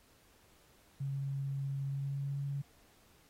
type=tone with pitch glide; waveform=sine; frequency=137.8 to 140.37 Hz; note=C#3 to C#3; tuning=-10 to +22 cents; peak=-34 dBFS; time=1-2.62 s; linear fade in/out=10 ms; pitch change=+32 cents; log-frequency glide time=1.85-2.43 s; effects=pink hiss -66 dBFS RMS until 3.29 s + AAC 48 kbps